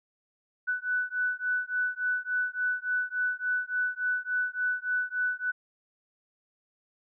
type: beating tone pair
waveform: sine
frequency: 1489 / 1492.5 Hz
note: F#6 / F#6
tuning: +11 / +15 cents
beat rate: 3.5 Hz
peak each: -30 dBFS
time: 0.67-5.52 s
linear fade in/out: 20 ms
effects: none